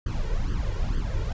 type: noise with flanger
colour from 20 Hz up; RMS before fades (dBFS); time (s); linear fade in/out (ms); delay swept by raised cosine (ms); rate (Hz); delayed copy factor
brown; -26; 0.06-1.33; 5; 0.63 to 2.13; 2.2; +0.95
effects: resampled to 16000 Hz